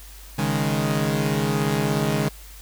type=chord; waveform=sawtooth; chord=C# suspended second; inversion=none; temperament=equal; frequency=138.59 / 155.56 / 207.7 Hz; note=C#3 / D#3 / G#3; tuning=0 / 0 / 0 cents; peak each=-21 dBFS; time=0.38-2.29 s; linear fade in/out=10 ms; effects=added 50 Hz sine -41 dBFS peak until 2.61 s + white hiss -46 dBFS RMS until 2.61 s